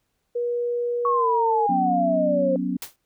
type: tone with pitch glide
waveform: sine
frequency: 480.5 to 453.5 Hz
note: B4 to A#4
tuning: -48 to -48 cents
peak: -22 dBFS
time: 0.35-1.67 s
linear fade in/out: 10 ms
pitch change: -100 cents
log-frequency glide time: 1.17-1.27 s
type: exponential sweep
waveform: sine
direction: down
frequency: 1121 to 523.3 Hz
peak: -19 dBFS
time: 1.05-2.56 s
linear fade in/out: 2 ms
type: chord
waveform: sine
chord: F# suspended fourth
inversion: none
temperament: just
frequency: 185 / 246.7 / 277.5 Hz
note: F#3 / B3 / C#4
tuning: 0 / -2 / +2 cents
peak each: -27 dBFS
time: 1.69-2.77 s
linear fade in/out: 5 ms
type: noise with exponential decay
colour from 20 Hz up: white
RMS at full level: -29 dBFS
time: 2.82-2.96 s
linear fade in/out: 2 ms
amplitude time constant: 30 ms
effects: pink hiss -74 dBFS RMS until 3.05 s